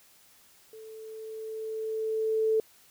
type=tone with level ramp; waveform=sine; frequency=440 Hz; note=A4; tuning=in tune; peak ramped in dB=-44 to -21 dBFS; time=0.73-2.6 s; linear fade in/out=2 ms; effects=white hiss -59 dBFS RMS until 2.9 s